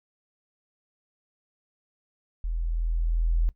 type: tone with level ramp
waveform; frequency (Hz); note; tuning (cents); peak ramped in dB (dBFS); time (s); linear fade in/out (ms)
sine; 41.4; E1; +8; -26 to -19; 2.44-3.49; 0
effects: noise-tail reverb RT60 0.1 s tail -18 dB re dry